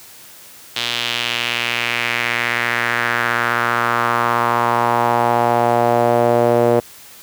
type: tone with band-pass filter sweep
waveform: sawtooth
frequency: 119 Hz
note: A#2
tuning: 36 cents sharp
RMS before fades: -17 dBFS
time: 0.76-6.8 s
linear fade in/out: 5 ms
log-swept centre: 3500 to 520 Hz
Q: 2.6
effects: white hiss -41 dBFS RMS until 7.22 s + high-pass 60 Hz 12 dB/octave